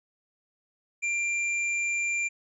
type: tone with hard clipping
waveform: triangle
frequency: 2376 Hz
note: D7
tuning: 20 cents sharp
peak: -27 dBFS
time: 1.02-2.29 s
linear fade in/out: 20 ms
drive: 18 dB
effects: resampled to 24000 Hz